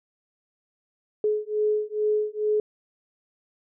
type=beating tone pair; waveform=sine; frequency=423.3 / 425.6 Hz; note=G#4 / G#4; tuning=+33 / +42 cents; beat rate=2.3 Hz; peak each=-25 dBFS; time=1.24-2.6 s; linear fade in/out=2 ms; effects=none